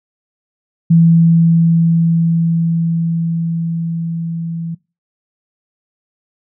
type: tone with level ramp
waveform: sine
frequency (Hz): 166.2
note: E3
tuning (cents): +15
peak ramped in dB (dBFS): -5 to -20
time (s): 0.9-4.75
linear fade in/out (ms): 10
effects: noise-tail reverb RT60 0.3 s tail -23 dB re dry